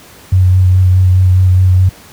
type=tone with vibrato; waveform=sine; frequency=92.3 Hz; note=F#2; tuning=4 cents flat; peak=-4 dBFS; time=0.32-1.89 s; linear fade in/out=5 ms; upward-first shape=sine; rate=4.8 Hz; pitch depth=19 cents each way; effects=pink hiss -38 dBFS RMS until 2.12 s + high-pass 60 Hz 12 dB/octave